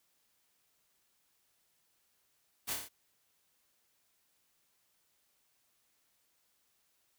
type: noise with echo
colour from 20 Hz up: white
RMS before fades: -37 dBFS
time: 2.67-2.75 s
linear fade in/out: 20 ms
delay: 28 ms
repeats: 5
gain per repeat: -3 dB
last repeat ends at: 2.89 s
effects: white hiss -75 dBFS RMS until 7.18 s